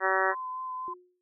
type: harmonic tone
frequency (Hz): 190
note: F#3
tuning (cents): +46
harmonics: 2 / 3 / 4 / 5 / 6 / 7 / 8 / 9 / 10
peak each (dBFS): -32 / -32 / -32 / -32 / -32 / -32 / -32 / -32 / -32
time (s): 0-0.35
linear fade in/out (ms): 50
type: tone with vibrato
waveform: sine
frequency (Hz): 1025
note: C6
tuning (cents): -36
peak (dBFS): -33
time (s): 0.31-0.94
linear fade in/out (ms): 10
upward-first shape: sine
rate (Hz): 4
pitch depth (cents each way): 14
type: tone with exponential decay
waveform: sine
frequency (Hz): 360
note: F#4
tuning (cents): -47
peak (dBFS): -39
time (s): 0.88-1.21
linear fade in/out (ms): 0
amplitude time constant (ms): 71
effects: none